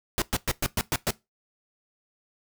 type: noise bursts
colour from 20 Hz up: pink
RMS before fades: -25 dBFS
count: 7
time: 0.18-1.106 s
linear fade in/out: 0 ms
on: 38 ms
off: 110 ms
effects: noise-tail reverb RT60 0.2 s tail -20 dB re dry